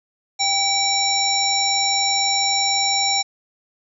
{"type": "harmonic tone with a mistuned harmonic", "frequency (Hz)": 789, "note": "G5", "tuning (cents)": 11, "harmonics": [1, 3, 5, 7, 9], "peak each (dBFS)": [-23, -26, -22, -22, -25], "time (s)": [0.39, 3.23], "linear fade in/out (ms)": 20, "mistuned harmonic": 3, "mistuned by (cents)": -58, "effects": []}